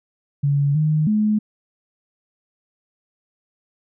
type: tone with pitch steps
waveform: sine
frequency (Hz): 142.1 / 153.9 / 212.7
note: C#3 / D#3 / G#3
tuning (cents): +43 / -19 / +42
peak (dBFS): -15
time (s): 0.43-1.39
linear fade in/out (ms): 10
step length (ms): 320
effects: none